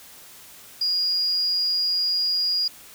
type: tone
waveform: sine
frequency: 4861 Hz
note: D#8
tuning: 41 cents flat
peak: -20 dBFS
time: 0.81-2.68 s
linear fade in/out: 5 ms
effects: white hiss -46 dBFS RMS until 2.94 s